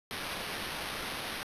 white noise with sample-and-hold, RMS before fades -38 dBFS, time 0.11-1.43 s, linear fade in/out 0 ms, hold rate 7350 Hz, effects resampled to 32000 Hz

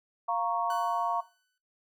sine chord, Bb minor, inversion second, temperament equal, 698.5 / 932.3 / 1108.7 Hz, F5 / Bb5 / Db6, 0 / 0 / 0 cents, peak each -31 dBFS, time 0.28-1.21 s, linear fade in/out 10 ms
sawtooth tone with exponential decay, 1500 Hz, F#6, 23 cents sharp, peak -35 dBFS, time 0.7-1.58 s, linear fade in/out 2 ms, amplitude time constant 190 ms
effects noise-tail reverb RT60 0.3 s tail -18 dB re dry

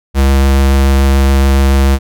square tone with vibrato, 68 Hz, C#2, 33 cents flat, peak -7 dBFS, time 0.14-1.99 s, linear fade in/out 50 ms, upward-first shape triangle, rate 7 Hz, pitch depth 10 cents each way, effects none

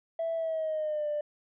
triangle tone with pitch glide, 659.3 to 594.2 Hz, E5 to D5, 0 to +20 cents, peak -25 dBFS, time 0.19-1.21 s, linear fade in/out 5 ms, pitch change -180 cents, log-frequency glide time 0.35-1.08 s, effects tanh soft clip ceiling -26 dBFS + resampled to 8000 Hz

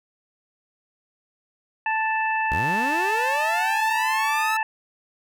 harmonic tone, 880 Hz, A5, in tune, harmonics 1 / 2 / 3, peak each -23 / -26 / -29 dBFS, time 1.86-4.63 s, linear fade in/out 2 ms
sawtooth linear sweep, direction up, 52.4 to 1318.5 Hz, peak -23 dBFS, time 2.51-4.57 s, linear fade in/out 5 ms
effects none

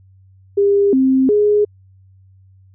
sine tone with pitch steps, 401.9 / 263.3 / 416.3 Hz, G4 / C4 / G#4, +43 / +11 / +4 cents, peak -10 dBFS, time 0.57-1.65 s, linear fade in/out 10 ms, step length 360 ms, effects added 95 Hz sine -45 dBFS peak until 2.74 s

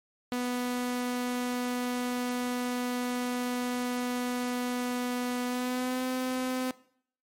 sawtooth tone with pitch glide, 246.9 to 255.9 Hz, B3 to C4, 0 to -38 cents, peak -25 dBFS, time 0.32-6.71 s, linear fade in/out 0 ms, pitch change +62 cents, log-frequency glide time 5.46-6.04 s, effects noise-tail reverb RT60 0.6 s tail -19 dB re dry + MP3 64 kbps

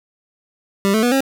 25% pulse tone with pitch steps, 197.5 / 219.1 / 243.2 / 269.8 Hz, G3 / A3 / B3 / C#4, +13 / -7 / -26 / -47 cents, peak -10 dBFS, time 0.85-1.206 s, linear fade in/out 0 ms, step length 89 ms, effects none

